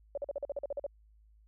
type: tone bursts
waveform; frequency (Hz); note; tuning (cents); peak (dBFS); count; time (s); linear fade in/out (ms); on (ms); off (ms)
sine; 567; C#5; +39; -32; 11; 0.15-0.865; 2; 25; 44
effects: added 53 Hz sine -59 dBFS peak until 1.47 s